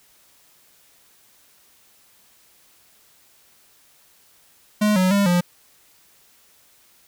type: tone with pitch steps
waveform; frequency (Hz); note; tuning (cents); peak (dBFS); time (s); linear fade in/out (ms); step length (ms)
square; 210.4 / 185.1 / 200.8 / 176.5; G#3 / F#3 / G3 / F3; +23 / +1 / +42 / +19; -16; 4.81-5.41; 10; 150
effects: white hiss -56 dBFS RMS until 7.07 s